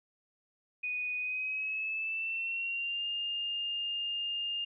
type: tone with pitch glide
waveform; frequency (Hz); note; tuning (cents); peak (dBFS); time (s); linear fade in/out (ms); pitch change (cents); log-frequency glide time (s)
sine; 2481 to 2817; D#7 to F7; -6 to +14; -32; 0.83-4.65; 10; +220; 1.17-3.06
effects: none